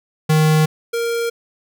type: tone pair in turn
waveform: square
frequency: 155.56 / 466.2 Hz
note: D#3 / A#4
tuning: 0 / 0 cents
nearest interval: octave + perfect fifth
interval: 1900 cents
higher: second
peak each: -12 / -19 dBFS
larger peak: first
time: 0.29-0.66 / 0.93-1.3 s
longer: neither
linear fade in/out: 10 ms
effects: none